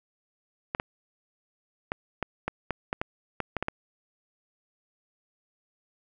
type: clicks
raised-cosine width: 0.5 ms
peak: -13 dBFS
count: 12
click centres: 0.749 / 0.799 / 1.919 / 2.227 / 2.48 / 2.707 / 2.929 / 3.015 / 3.403 / 3.567 / 3.626 / 3.684 s
effects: none